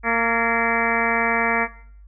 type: harmonic tone with a mistuned harmonic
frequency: 230.3 Hz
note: A#3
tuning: 21 cents flat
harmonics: 1 / 2 / 3 / 4 / 5 / 6 / 7 / 8 / 9 / 10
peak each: -27 / -27 / -27 / -27 / -27 / -27 / -27 / -27 / -27 / -27 dBFS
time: 0.03-1.68 s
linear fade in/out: 50 ms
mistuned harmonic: 7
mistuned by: +68 cents
effects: noise-tail reverb RT60 0.6 s tail -18 dB re dry + added 50 Hz sine -42 dBFS peak until 2.07 s